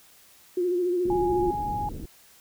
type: tone with vibrato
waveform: sine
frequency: 356.6 Hz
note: F4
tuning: 36 cents sharp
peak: -22 dBFS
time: 0.57-1.51 s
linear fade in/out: 5 ms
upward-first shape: sine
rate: 14 Hz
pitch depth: 47 cents each way
type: low-pass noise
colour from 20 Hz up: pink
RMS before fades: -35 dBFS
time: 1.05-2.06 s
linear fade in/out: 5 ms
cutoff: 380 Hz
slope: 24 dB/octave
type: tone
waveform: sine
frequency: 830.6 Hz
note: G#5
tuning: in tune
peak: -27 dBFS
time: 1.1-1.89 s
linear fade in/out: 2 ms
effects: white hiss -55 dBFS RMS until 2.4 s